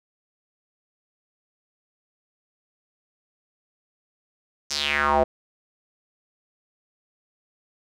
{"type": "tone with band-pass filter sweep", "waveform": "square", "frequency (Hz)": 72.4, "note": "D2", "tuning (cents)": -24, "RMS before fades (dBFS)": -22, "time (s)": [4.7, 5.24], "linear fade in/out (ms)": 10, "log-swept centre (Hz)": [6000, 580], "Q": 4.2, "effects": []}